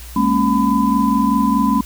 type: tone cluster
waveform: sine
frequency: 205.5 / 230.4 / 273.6 / 1005 Hz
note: G#3 / A#3 / C#4 / B5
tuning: -18 / -20 / -23 / +30 cents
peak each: -18 dBFS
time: 0.16-1.81 s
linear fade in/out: 5 ms
effects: added 60 Hz sine -33 dBFS peak until 1.85 s + white hiss -39 dBFS RMS until 1.85 s